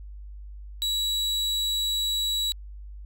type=tone; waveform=40% pulse; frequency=3900 Hz; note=B7; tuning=23 cents flat; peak=-23 dBFS; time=0.82-2.52 s; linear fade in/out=0 ms; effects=added 50 Hz sine -38 dBFS peak until 3.05 s